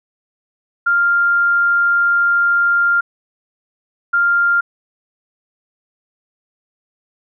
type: tone bursts at uneven times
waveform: sine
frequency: 1396.9 Hz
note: F6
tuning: in tune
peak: -11 dBFS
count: 2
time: 0.86-3.01 / 4.13-4.61 s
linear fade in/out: 10 ms
effects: none